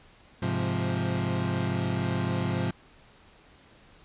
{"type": "chord", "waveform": "30% pulse", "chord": "F minor", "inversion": "first", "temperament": "equal", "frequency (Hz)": [103.83, 130.81, 174.61], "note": ["Ab2", "C3", "F3"], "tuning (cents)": [0, 0, 0], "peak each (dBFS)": -28, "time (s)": [0.42, 2.71], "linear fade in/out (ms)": 5, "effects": ["pink hiss -56 dBFS RMS until 4.04 s", "resampled to 8000 Hz"]}